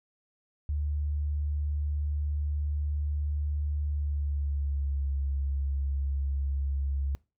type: tone with pitch glide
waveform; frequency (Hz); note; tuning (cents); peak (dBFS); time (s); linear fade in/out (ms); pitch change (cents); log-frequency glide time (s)
sine; 73.6 to 69.07; D2 to C#2; +4 to -6; -27; 0.69-7.15; 0; -110; 3.83-5.1
effects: noise-tail reverb RT60 0.3 s tail -23 dB re dry

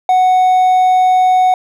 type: tone with hard clipping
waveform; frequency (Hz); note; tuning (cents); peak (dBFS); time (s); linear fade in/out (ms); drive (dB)
triangle; 740; F#5; 0; -8; 0.09-1.54; 2; 5
effects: none

